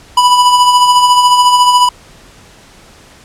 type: tone with tremolo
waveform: square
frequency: 987.8 Hz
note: B5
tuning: in tune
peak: -4 dBFS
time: 0.17-1.89 s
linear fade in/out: 5 ms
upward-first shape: sine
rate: 14 Hz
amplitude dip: 45%
effects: pink hiss -40 dBFS RMS until 3.24 s + low-pass 9000 Hz 12 dB/octave